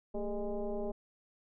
sine tone with frequency modulation, 193.7 Hz, G3, 20 cents flat, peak -33 dBFS, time 0.14-0.92 s, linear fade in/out 10 ms, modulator 209 Hz, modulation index 2.3, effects none

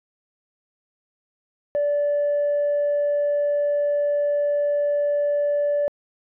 sine tone, 581 Hz, D5, 19 cents flat, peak -17 dBFS, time 1.75-5.88 s, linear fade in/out 0 ms, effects tanh soft clip ceiling -16 dBFS

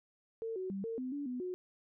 sine tone with pitch steps, 451.5 / 373.5 / 195.4 / 454.7 / 255.5 / 286.7 / 249.5 / 364.2 Hz, A4 / F#4 / G3 / A#4 / C4 / D4 / B3 / F#4, +45 / +16 / -5 / -43 / -41 / -42 / +18 / -27 cents, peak -36 dBFS, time 0.42-1.54 s, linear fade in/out 0 ms, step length 140 ms, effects none

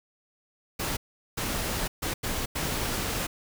pink noise bursts at uneven times, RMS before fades -30 dBFS, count 5, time 0.79-0.97 / 1.37-1.88 / 2.02-2.14 / 2.23-2.46 / 2.55-3.27 s, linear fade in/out 10 ms, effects none

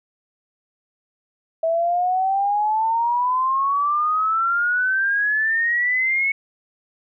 sine exponential sweep, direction up, 648 to 2214 Hz, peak -17 dBFS, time 1.63-6.32 s, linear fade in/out 5 ms, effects none

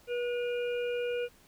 harmonic tone with a mistuned harmonic, 484.2 Hz, B4, 34 cents flat, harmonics 1 / 3 / 5 / 6, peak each -30 / -43 / -43 / -46 dBFS, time 0.07-1.29 s, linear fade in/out 50 ms, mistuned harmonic 6, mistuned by -38 cents, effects pink hiss -61 dBFS RMS until 1.47 s

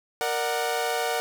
sawtooth chord, Bb augmented, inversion none, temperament equal with one note detuned, 466.2 / 595.9 / 740 Hz, Bb4 / D5 / F#5, 0 / +25 / 0 cents, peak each -25 / -28 / -24 dBFS, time 0.21-1.2 s, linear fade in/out 0 ms, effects none

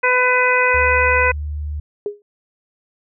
harmonic tone, 501 Hz, B4, 25 cents sharp, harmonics 1 / 2 / 3 / 4 / 5, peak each -19 / -19 / -19 / -19 / -19 dBFS, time 0.03-1.32 s, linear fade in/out 10 ms
sine tone with pitch glide, 73.42 to 74.4 Hz, D2 to D2, 0 to +23 cents, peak -22 dBFS, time 0.74-1.8 s, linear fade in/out 5 ms, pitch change +23 cents, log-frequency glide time 1.25-1.46 s
sine tone with exponential decay, 412.1 Hz, G#4, 13 cents flat, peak -16 dBFS, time 2.06-2.22 s, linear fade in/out 1 ms, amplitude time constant 33 ms
effects none

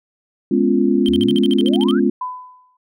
sine chord, C# dominant seventh, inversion second, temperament equal with one note detuned, 207.7 / 247.7 / 277.2 / 349.2 Hz, G#3 / B3 / C#4 / E#4, 0 / +5 / 0 / 0 cents, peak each -18 dBFS, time 0.51-2.1 s, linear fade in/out 5 ms
triangle tone bursts, 3136 Hz, G7, in tune, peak -20 dBFS, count 12, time 1.06-1.91 s, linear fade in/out 0 ms, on 25 ms, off 50 ms
sine exponential sweep, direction up, 61.74 to 1661.2 Hz, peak -28 dBFS, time 1.08-2 s, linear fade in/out 10 ms
sine tone with exponential decay, 1004 Hz, B5, 28 cents sharp, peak -19 dBFS, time 2.21-2.77 s, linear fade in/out 5 ms, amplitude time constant 120 ms
effects none

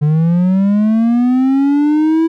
triangle linear sweep, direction up, 146.4 to 329.8 Hz, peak -7 dBFS, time 0.01-2.28 s, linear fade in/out 20 ms, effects none

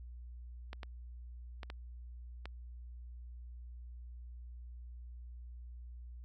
clicks, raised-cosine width 0.3 ms, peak -28 dBFS, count 5, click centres 0.731 / 0.832 / 1.632 / 1.701 / 2.456 s, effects added 60 Hz sine -46 dBFS peak until 6.24 s

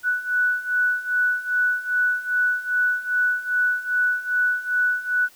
sine beating tone pair, 1480 / 1482.5 Hz, F#6 / F#6, 0 / +3 cents, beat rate 2.5 Hz, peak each -24 / -21 dBFS, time 0.03-5.29 s, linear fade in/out 50 ms, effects white hiss -52 dBFS RMS until 5.35 s

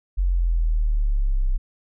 sine exponential sweep, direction down, 46.1 to 31.31 Hz, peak -17 dBFS, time 0.17-1.58 s, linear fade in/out 20 ms, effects none

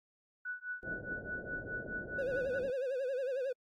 sine tone with tremolo, 1480 Hz, F#6, in tune, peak -35 dBFS, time 0.45-2.59 s, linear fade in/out 5 ms, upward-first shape triangle, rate 4.8 Hz, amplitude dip 100%
white low-pass noise, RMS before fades -46 dBFS, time 0.83-2.7 s, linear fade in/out 0 ms, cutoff 620 Hz, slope 48 dB/octave
triangle tone with vibrato, 523.3 Hz, C5, in tune, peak -31 dBFS, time 2.18-3.53 s, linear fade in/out 10 ms, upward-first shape sine, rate 11 Hz, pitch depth 110 cents each way
effects AAC 48 kbps

